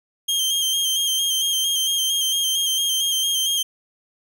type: tone with vibrato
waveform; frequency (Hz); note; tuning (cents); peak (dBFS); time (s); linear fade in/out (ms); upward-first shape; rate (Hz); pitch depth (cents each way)
sawtooth; 3184; G7; +26; -16; 0.28-3.63; 10; square; 4.4; 28
effects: none